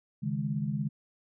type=chord; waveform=sine; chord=C# suspended second; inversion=none; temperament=equal; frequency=138.59 / 155.56 / 207.7 Hz; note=C#3 / D#3 / G#3; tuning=0 / 0 / 0 cents; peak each=-33 dBFS; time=0.22-0.89 s; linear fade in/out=20 ms; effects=none